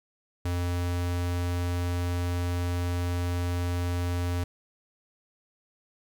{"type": "tone", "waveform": "square", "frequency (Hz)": 88, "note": "F2", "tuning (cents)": 14, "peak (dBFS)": -27, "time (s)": [0.45, 4.44], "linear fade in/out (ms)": 5, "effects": ["11-bit"]}